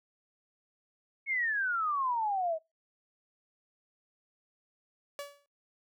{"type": "exponential sweep", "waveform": "sine", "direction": "down", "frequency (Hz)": [2221, 622.3], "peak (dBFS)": -28, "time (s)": [1.26, 2.59], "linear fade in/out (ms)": 50}
{"type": "tone with exponential decay", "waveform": "sawtooth", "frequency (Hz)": 571, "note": "D5", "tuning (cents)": -49, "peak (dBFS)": -31, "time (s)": [5.19, 5.46], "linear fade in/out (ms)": 1, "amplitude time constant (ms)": 58}
{"effects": ["noise-tail reverb RT60 0.2 s tail -21 dB re dry"]}